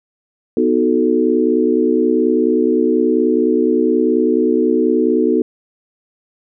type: chord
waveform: sine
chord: B dominant seventh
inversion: none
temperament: equal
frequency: 246.9 / 311.1 / 370 / 440 Hz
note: B3 / D#4 / F#4 / A4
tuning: 0 / 0 / 0 / 0 cents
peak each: -17 dBFS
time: 0.57-5.42 s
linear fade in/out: 2 ms
effects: none